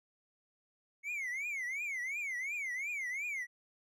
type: tone with vibrato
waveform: triangle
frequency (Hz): 2177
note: C#7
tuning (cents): -32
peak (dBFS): -34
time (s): 1.03-3.47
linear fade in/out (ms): 50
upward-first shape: triangle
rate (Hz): 2.8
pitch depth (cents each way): 230
effects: none